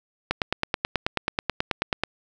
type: click train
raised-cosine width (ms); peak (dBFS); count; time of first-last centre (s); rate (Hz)
0.3; -6; 17; 0.31-2.036; 9.27
effects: none